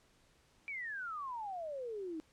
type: exponential sweep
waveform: sine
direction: down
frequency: 2349 to 305.5 Hz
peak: -39 dBFS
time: 0.68-2.2 s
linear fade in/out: 0 ms
effects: pink hiss -69 dBFS RMS until 2.32 s + low-pass 9000 Hz 12 dB/octave